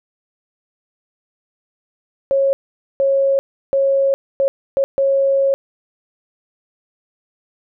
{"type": "tone bursts at uneven times", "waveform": "sine", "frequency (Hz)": 547, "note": "C#5", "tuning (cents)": -23, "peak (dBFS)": -12, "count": 6, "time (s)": [[2.31, 2.53], [3, 3.39], [3.73, 4.14], [4.4, 4.48], [4.77, 4.84], [4.98, 5.54]], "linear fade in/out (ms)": 0, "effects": []}